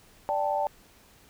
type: chord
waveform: sine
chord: D suspended fourth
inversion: none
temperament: equal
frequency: 587.3 / 784 / 880 Hz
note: D5 / G5 / A5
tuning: 0 / 0 / 0 cents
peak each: -29 dBFS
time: 0.29-0.67 s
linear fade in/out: 0 ms
effects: pink hiss -57 dBFS RMS until 1.29 s